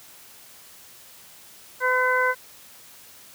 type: harmonic tone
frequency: 507 Hz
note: B4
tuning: 45 cents sharp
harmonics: 1 / 2 / 3 / 4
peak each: -25 / -24 / -22 / -28 dBFS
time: 1.8-2.35 s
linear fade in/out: 50 ms
effects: white hiss -48 dBFS RMS until 3.34 s + high-pass 60 Hz 12 dB/octave